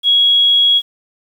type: tone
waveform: sine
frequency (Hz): 3322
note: G#7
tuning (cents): 0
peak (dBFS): -8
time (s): 0.03-0.82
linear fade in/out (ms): 50
effects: 7-bit